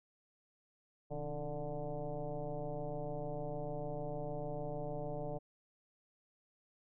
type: tone with frequency modulation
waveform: sine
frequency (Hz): 301.3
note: D4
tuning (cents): +44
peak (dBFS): -37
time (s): 1.1-5.39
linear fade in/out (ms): 20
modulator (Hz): 144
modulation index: 2.9
effects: none